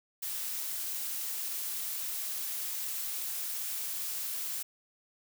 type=noise; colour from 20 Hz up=blue; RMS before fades=-36 dBFS; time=0.22-4.63 s; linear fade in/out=10 ms; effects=none